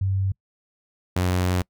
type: tone pair in turn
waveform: sine / sawtooth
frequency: 96.4 / 90.68 Hz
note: G2 / F#2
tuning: -28 / -34 cents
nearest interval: minor second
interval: 106 cents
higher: first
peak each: -20 / -16 dBFS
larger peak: second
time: 0.01-0.32 / 1.16-1.62 s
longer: second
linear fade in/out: 5 ms
effects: noise-tail reverb RT60 0.1 s tail -26 dB re dry